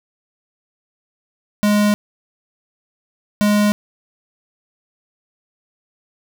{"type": "tone pair in turn", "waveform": "square", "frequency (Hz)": [207.7, 207.7], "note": ["G#3", "G#3"], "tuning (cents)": [0, 0], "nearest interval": "unison", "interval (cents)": 0, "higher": "neither", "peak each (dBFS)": -13, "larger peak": "neither", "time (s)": [[1.63, 1.94], [3.41, 3.72]], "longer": "neither", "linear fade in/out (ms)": 0, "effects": []}